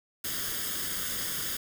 white noise with comb filter, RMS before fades -33 dBFS, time 0.24-1.57 s, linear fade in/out 5 ms, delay 0.6 ms, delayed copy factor +0.7, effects none

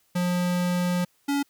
square tone pair in turn, 178 / 282.6 Hz, F3 / C#4, +33 / +34 cents, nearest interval minor sixth, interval 801 cents, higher second, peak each -23 dBFS, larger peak neither, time 0.15-1.05 / 1.28-1.43 s, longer first, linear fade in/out 10 ms, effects white hiss -66 dBFS RMS until 1.49 s

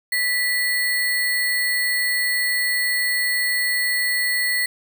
sine tone with sample-and-hold, 1966 Hz, B6, 8 cents flat, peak -18 dBFS, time 0.12-4.66 s, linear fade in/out 5 ms, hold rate 6300 Hz, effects none

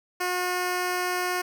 10% pulse tone, 360.8 Hz, F#4, 44 cents flat, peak -17 dBFS, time 0.2-1.42 s, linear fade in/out 10 ms, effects none

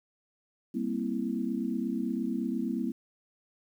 sine chord, C dominant seventh, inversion second, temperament equal, 196 / 233.1 / 261.6 / 329.6 Hz, G3 / Bb3 / C4 / E4, 0 / 0 / 0 / 0 cents, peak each -36 / -32 / -34 / -36 dBFS, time 0.74-2.92 s, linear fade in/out 10 ms, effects 10-bit

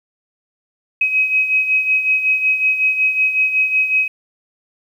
sine beating tone pair, 2537 / 2542.4 Hz, D#7 / D#7, +33 / +37 cents, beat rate 5.4 Hz, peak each -14 / -21 dBFS, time 1.01-4.08 s, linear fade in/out 5 ms, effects 8-bit

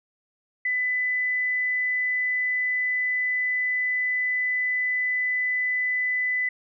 sine tone, 2000 Hz, B6, 21 cents sharp, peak -22 dBFS, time 0.65-6.49 s, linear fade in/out 5 ms, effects none

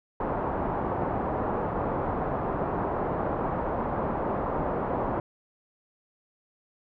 white low-pass noise, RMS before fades -29 dBFS, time 0.2-5.2 s, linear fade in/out 2 ms, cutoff 1000 Hz, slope 24 dB/octave, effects none

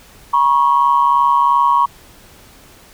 sine tone pair together, 960 / 1102.8 Hz, B5 / C#6, -49 / -9 cents, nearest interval major second, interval 240 cents, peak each -12 dBFS, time 0.33-1.86 s, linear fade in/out 10 ms, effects tanh soft clip ceiling -2 dBFS + pink hiss -44 dBFS RMS until 2.93 s

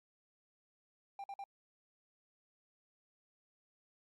triangle tone bursts, 794 Hz, G5, 22 cents sharp, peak -40 dBFS, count 3, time 1.19-1.44 s, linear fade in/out 2 ms, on 50 ms, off 50 ms, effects Opus 48 kbps

